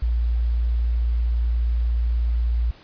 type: tone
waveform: sine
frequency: 58.27 Hz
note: A#1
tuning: in tune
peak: -18 dBFS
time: 0.02-2.71 s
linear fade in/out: 5 ms
effects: pink hiss -49 dBFS RMS until 2.83 s + resampled to 11025 Hz